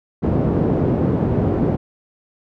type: band-pass noise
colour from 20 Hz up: pink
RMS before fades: -18 dBFS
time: 0.22-1.77 s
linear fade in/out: 20 ms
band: 110 to 410 Hz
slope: 12 dB/octave
effects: none